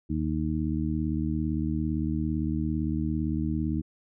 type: harmonic tone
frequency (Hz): 77.7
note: D#2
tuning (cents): -2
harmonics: 1 / 2 / 3 / 4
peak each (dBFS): -31 / -31 / -31 / -31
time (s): 0.09-3.82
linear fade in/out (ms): 20
effects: none